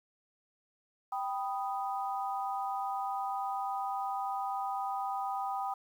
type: chord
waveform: sine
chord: G augmented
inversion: none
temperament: equal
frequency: 784 / 987.8 / 1244.5 Hz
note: G5 / B5 / D#6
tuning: 0 / 0 / 0 cents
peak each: -34 / -39 / -39 dBFS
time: 1.12-5.74 s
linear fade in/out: 5 ms
effects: 10-bit